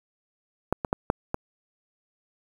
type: clicks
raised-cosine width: 1 ms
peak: -8 / -13 / -9 / -6 / -12 dBFS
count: 5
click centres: 0.726 / 0.848 / 0.929 / 1.101 / 1.344 s
effects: 7-bit